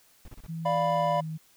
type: noise bursts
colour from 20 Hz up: brown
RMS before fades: -43 dBFS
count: 4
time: 0.25-0.467 s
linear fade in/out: 2 ms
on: 31 ms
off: 31 ms
type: tone with pitch glide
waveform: sine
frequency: 163.5 to 158.3 Hz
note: E3 to D#3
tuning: -14 to +30 cents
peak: -32 dBFS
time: 0.48-1.38 s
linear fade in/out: 20 ms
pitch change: -56 cents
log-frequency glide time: 0.92-1.26 s
type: chord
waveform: triangle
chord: B diminished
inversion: first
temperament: equal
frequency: 587.3 / 698.5 / 987.8 Hz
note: D5 / F5 / B5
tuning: 0 / 0 / 0 cents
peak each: -26 dBFS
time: 0.65-1.21 s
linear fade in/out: 10 ms
effects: white hiss -61 dBFS RMS until 1.56 s